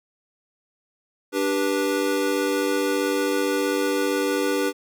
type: chord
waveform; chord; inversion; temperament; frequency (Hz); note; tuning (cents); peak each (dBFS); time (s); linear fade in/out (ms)
square; G major; second; equal with one note detuned; 293.7 / 392 / 487.4; D4 / G4 / B4; 0 / 0 / -23; -26; 1.32-4.73; 50
effects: none